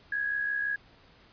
sine tone with amplitude modulation, 1661.2 Hz, G#6, in tune, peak -25 dBFS, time 0.12-0.76 s, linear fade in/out 5 ms, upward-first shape sine, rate 66 Hz, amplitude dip 55%, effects pink hiss -58 dBFS RMS until 1.32 s + resampled to 11025 Hz

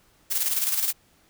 blue noise with tremolo, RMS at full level -23 dBFS, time 0.3-0.93 s, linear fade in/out 20 ms, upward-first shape square, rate 19 Hz, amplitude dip 50%, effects pink hiss -61 dBFS RMS until 1.29 s

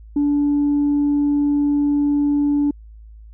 sine tone, 289.3 Hz, D4, 26 cents flat, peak -13 dBFS, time 0.16-2.71 s, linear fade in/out 5 ms, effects tanh soft clip ceiling -12 dBFS + added 54 Hz sine -38 dBFS peak until 3.33 s

